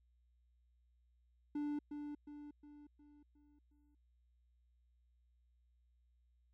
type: tone with echo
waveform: triangle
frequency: 293.7 Hz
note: D4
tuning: in tune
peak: -35 dBFS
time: 1.55-1.79 s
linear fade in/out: 5 ms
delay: 360 ms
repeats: 6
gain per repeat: -6 dB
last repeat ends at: 3.95 s
effects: added 60 Hz sine -70 dBFS peak until 6.53 s